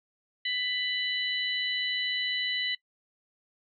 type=harmonic tone; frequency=994 Hz; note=B5; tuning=11 cents sharp; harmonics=2 / 3 / 4; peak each=-32 / -32 / -34 dBFS; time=0.45-2.75 s; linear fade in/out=5 ms; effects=noise-tail reverb RT60 0.1 s tail -21 dB re dry